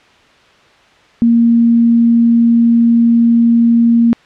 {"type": "tone", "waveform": "sine", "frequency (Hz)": 233.1, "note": "A#3", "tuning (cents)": 0, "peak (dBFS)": -6, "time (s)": [1.22, 4.13], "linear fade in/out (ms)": 0, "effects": ["white hiss -46 dBFS RMS until 4.25 s", "low-pass 3000 Hz 12 dB/octave"]}